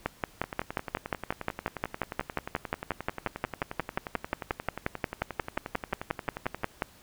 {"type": "two click trains", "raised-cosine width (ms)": 0.5, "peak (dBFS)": [-19, -12], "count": [71, 39], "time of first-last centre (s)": [[0.44, 6.635], [0.06, 6.822]], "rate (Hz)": [11.3, 5.62], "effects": ["pink hiss -56 dBFS RMS until 7.02 s"]}